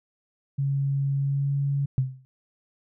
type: tone with pitch glide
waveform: sine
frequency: 138.59 to 140.2 Hz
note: C#3 to C#3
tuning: 0 to +20 cents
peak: -22 dBFS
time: 0.58-1.86 s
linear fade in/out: 10 ms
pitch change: +20 cents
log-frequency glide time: 1.17-1.52 s
type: tone with exponential decay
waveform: sine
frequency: 130.81 Hz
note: C3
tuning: in tune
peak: -16 dBFS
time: 1.98-2.25 s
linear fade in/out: 0 ms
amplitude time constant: 58 ms
effects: none